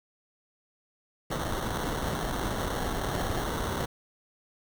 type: noise with sample-and-hold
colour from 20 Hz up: pink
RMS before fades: -31 dBFS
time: 1.3-3.86 s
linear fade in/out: 10 ms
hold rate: 2450 Hz
effects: none